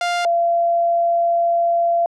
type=tone pair in turn; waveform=sawtooth / sine; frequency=700 / 683.6 Hz; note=F5 / F5; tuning=+4 / -37 cents; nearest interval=unison; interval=41 cents; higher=first; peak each=-14 dBFS; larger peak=neither; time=0.01-0.25 / 0.25-2.06 s; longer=second; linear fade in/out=2 ms; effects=low-pass 6000 Hz 12 dB/octave